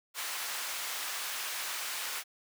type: high-pass noise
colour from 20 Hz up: pink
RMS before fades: -37 dBFS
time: 0.14-2.24 s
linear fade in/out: 50 ms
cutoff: 1200 Hz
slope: 12 dB/octave
effects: none